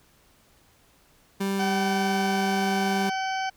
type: tone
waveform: 30% pulse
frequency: 196 Hz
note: G3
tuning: in tune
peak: -22 dBFS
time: 1.4-3.1 s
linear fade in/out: 10 ms
type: harmonic tone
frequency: 763 Hz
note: G5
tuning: 47 cents flat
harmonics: 1 / 2 / 3 / 4 / 6 / 7 / 8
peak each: -27 / -33 / -37 / -39 / -43 / -44 / -45 dBFS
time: 1.59-3.5 s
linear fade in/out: 10 ms
effects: pink hiss -60 dBFS RMS until 3.56 s